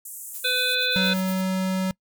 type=band-pass noise; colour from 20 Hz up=pink; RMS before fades=-38 dBFS; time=0.05-0.75 s; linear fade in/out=5 ms; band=7400 to 16000 Hz; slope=48 dB/octave
type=noise with tremolo; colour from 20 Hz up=violet; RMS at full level=-36 dBFS; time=0.33-1.42 s; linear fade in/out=20 ms; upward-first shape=sine; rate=8.5 Hz; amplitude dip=75%
type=harmonic tone; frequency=503 Hz; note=B4; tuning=32 cents sharp; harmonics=1 / 3 / 5 / 7 / 8; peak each=-31 / -26 / -28 / -25 / -27 dBFS; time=0.44-1.14 s; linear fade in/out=10 ms
type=tone; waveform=square; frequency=187.9 Hz; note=F#3; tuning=27 cents sharp; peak=-23 dBFS; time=0.96-1.91 s; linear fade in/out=0 ms
effects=noise-tail reverb RT60 0.1 s tail -24 dB re dry